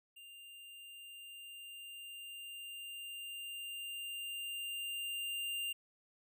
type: tone with level ramp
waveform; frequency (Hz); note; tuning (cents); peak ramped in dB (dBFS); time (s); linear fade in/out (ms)
square; 2794; F7; 0; -53 to -37; 0.16-5.73; 10
effects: none